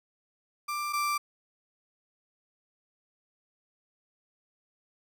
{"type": "tone pair in turn", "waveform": "35% pulse", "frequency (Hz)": [1182, 1175.2], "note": ["D6", "D6"], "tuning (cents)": [11, 1], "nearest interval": "unison", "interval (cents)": 10, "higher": "first", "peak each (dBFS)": [-29, -25], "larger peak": "second", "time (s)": [[0.68, 0.93], [0.93, 1.18]], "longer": "neither", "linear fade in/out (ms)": 10, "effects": []}